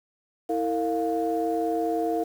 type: tone cluster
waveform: sine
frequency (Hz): 325.3 / 455 / 701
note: E4 / A#4 / F5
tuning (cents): -23 / -42 / +6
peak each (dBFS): -27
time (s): 0.49-2.24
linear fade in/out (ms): 10
effects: tanh soft clip ceiling -15 dBFS + 8-bit